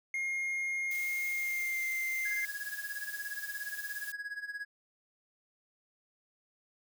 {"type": "tone with pitch glide", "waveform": "triangle", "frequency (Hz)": [2136, 2091], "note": ["C7", "C7"], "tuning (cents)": [35, -2], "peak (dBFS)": -30, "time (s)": [0.14, 2.45], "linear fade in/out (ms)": 2, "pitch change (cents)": -37, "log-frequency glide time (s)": [1.28, 1.89]}
{"type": "noise", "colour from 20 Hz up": "blue", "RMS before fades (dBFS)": -45, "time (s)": [0.91, 4.12], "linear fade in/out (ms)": 2}
{"type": "tone with tremolo", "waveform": "triangle", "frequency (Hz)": 1664, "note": "G#6", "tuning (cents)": 3, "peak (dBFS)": -33, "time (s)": [2.25, 4.65], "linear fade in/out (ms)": 5, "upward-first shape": "sine", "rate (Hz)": 17, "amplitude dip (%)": 80}
{"effects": []}